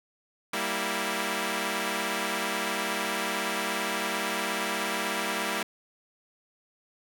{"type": "chord", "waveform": "5% pulse", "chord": "E diminished", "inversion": "first", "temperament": "equal", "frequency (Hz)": [196, 233.1, 329.6], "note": ["G3", "Bb3", "E4"], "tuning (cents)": [0, 0, 0], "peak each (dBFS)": -21, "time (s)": [0.53, 5.63], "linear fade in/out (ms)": 5, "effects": []}